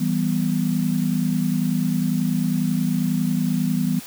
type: chord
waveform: sine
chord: E minor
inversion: none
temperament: equal with one note detuned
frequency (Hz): 164.81 / 194.98 / 246.9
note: E3 / G3 / B3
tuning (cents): 0 / -9 / 0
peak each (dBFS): -23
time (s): 0-4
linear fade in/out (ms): 10
effects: white hiss -39 dBFS RMS until 4.06 s